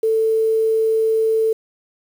sine tone, 443.6 Hz, A4, 14 cents sharp, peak -14 dBFS, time 0.03-1.53 s, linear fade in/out 5 ms, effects 7-bit

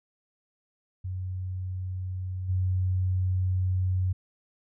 sine tone with level steps, 92.5 Hz, F#2, in tune, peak -30 / -23 dBFS, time 1.04-4.13 s, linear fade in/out 10 ms, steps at 2.48 s, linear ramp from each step 20 ms, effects none

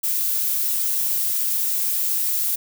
violet noise, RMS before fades -22 dBFS, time 0.03-2.56 s, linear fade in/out 10 ms, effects none

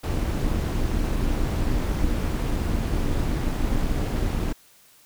brown noise with amplitude modulation, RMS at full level -21 dBFS, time 0.03-4.53 s, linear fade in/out 10 ms, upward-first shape sine, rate 267 Hz, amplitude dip 60%, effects white hiss -55 dBFS RMS until 5.05 s

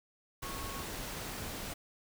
sine tone in noise, 1100 Hz, C#6, 14 cents flat, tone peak -45 dBFS, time 0.42-0.83 s, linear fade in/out 10 ms, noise pink, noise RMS -41 dBFS, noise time 0.42-1.74 s, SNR -7 dB, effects none

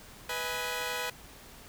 10% pulse chord, G# minor, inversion first, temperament equal with one note detuned, 493.9 / 635.7 / 830.6 Hz, B4 / D#5 / G#5, 0 / +37 / 0 cents, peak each -26 / -31 / -30 dBFS, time 0.29-1.1 s, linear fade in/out 5 ms, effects pink hiss -51 dBFS RMS until 1.68 s

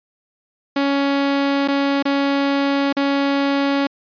sawtooth tone with dropouts, 279.1 Hz, C#4, 12 cents sharp, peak -12 dBFS, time 0.76-3.87 s, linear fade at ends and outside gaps 5 ms, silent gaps 1.677-1.683 / 2.026-2.053 / 2.927-2.967 s, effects resampled to 11025 Hz

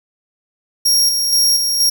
sawtooth tone with tremolo, 5588 Hz, F8, in tune, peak -8 dBFS, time 0.85-1.9 s, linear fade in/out 10 ms, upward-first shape square, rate 2.1 Hz, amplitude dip 40%, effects none

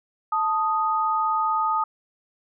sine tone pair together, 880 / 1244.5 Hz, A5 / D#6, 0 / 0 cents, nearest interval tritone, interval 600 cents, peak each -24 / -22 dBFS, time 0.32-1.84 s, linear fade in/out 5 ms, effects none

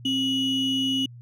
triangle ring-modulated tone, 1595 Hz, G6, 30 cents sharp, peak -17 dBFS, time 0.05-1.06 s, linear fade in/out 5 ms, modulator 1330 Hz, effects added 120 Hz sine -41 dBFS peak until 1.21 s

